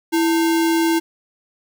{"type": "tone with sample-and-hold", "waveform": "sine", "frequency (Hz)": 330, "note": "E4", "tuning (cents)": 2, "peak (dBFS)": -14, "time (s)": [0.12, 1], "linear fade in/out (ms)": 20, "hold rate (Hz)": 1225, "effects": []}